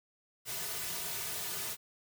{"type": "noise with comb filter", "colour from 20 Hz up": "white", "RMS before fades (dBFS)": -38, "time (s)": [0.45, 1.77], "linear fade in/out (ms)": 50, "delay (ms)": 3.7, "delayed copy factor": -1, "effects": []}